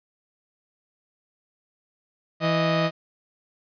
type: tone pair together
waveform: sawtooth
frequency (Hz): 164.83 / 622.3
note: E3 / D#5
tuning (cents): 0 / 0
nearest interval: octave + major seventh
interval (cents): 2300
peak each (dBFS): -19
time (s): 2.4-2.91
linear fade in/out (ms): 50
effects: resampled to 11025 Hz + 9-bit